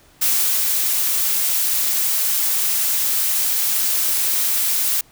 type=noise with ADSR envelope; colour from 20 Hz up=blue; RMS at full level=-17 dBFS; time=0.21-5.01 s; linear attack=12 ms; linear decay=410 ms; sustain=-2 dB; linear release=4 ms; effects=pink hiss -52 dBFS RMS until 5.11 s